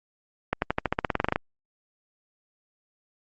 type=accelerating click train; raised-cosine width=0.5 ms; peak=-8 dBFS; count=15; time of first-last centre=0.53-1.359 s; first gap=91 ms; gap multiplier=0.93; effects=Opus 48 kbps